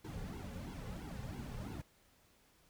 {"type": "noise with flanger", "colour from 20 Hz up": "brown", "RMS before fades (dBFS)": -45, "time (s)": [0.04, 1.82], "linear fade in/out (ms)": 10, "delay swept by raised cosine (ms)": [1.6, 3.2], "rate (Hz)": 3, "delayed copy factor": -1, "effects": ["pink hiss -69 dBFS RMS until 2.69 s"]}